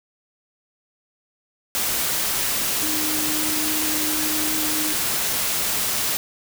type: tone in noise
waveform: sine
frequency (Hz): 307.7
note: D#4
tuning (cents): -19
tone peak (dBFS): -28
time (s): 2.83-4.93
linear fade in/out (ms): 0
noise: white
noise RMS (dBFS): -23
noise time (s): 1.75-6.17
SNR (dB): -8
effects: none